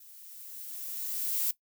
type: noise with level ramp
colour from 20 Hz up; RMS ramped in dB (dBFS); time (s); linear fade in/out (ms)
violet; -53 to -28; 0-1.51; 5
effects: noise-tail reverb RT60 0.1 s tail -17 dB re dry